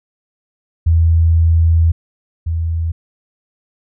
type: tone pair in turn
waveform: sine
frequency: 82.41 / 82.41 Hz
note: E2 / E2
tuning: 0 / 0 cents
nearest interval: unison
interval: 0 cents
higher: neither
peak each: -8 / -15 dBFS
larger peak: first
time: 0.86-1.92 / 2.46-2.92 s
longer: first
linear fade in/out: 10 ms
effects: none